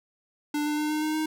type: tone with pitch steps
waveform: square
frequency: 296 / 299.1 / 302.2 / 305.4 / 308.6 / 311.8 Hz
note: D4 / D4 / D4 / D#4 / D#4 / D#4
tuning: +14 / +32 / +50 / -32 / -14 / +4 cents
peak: -26 dBFS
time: 0.54-1.26 s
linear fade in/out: 5 ms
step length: 120 ms
effects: none